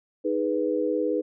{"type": "chord", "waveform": "sine", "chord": "G# minor", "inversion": "second", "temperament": "equal", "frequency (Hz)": [311.1, 415.3, 493.9], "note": ["D#4", "G#4", "B4"], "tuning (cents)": [0, 0, 0], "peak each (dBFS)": [-27, -28, -26], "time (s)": [0.24, 1.22], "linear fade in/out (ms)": 20, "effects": []}